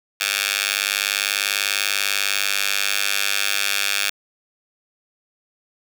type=tone with high-pass filter; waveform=10% pulse; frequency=100.2 Hz; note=G2; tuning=38 cents sharp; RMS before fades=-22 dBFS; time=0.2-4.1 s; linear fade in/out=5 ms; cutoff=2400 Hz; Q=1.2; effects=none